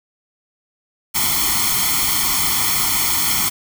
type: noise with comb filter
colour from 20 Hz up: white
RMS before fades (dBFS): -18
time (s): 1.14-3.5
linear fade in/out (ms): 20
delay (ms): 0.92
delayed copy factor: +1
effects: none